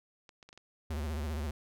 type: clicks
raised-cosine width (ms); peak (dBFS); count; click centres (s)
0.2; -35; 5; 0.292 / 0.428 / 0.49 / 0.529 / 0.576
type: tone with vibrato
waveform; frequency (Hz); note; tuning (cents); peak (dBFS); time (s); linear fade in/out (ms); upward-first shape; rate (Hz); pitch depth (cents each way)
square; 75.6; D#2; -49; -34; 0.9-1.51; 5; sine; 15; 130
effects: none